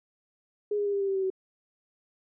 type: tone with pitch steps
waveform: sine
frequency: 415.3 / 409.8 / 404.4 / 399.1 / 393.8 / 388.6 / 383.5 / 378.4 Hz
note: G#4 / G#4 / G#4 / G4 / G4 / G4 / G4 / F#4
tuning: 0 / -23 / -46 / +31 / +8 / -15 / -38 / +39 cents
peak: -25 dBFS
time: 0.71-1.302 s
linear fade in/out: 5 ms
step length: 74 ms
effects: none